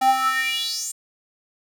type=tone with high-pass filter sweep; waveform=square; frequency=261.6 Hz; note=C4; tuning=in tune; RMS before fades=-22 dBFS; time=0.01-0.92 s; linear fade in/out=10 ms; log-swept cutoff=630 to 8100 Hz; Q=6.2; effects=none